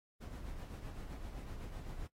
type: noise with tremolo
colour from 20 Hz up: brown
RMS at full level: -43 dBFS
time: 0.2-2.08 s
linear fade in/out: 20 ms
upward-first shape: triangle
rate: 7.8 Hz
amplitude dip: 50%
effects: noise-tail reverb RT60 0.1 s tail -21 dB re dry + AAC 48 kbps